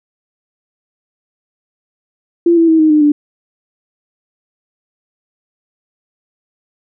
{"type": "tone with pitch steps", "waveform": "sine", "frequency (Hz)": [341.2, 331.3, 321.7, 312.3, 303.3, 294.5], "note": ["F4", "E4", "E4", "D#4", "D#4", "D4"], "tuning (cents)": [-40, 9, -42, 7, -44, 5], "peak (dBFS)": -6, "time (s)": [2.46, 3.12], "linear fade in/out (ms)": 5, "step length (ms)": 110, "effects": []}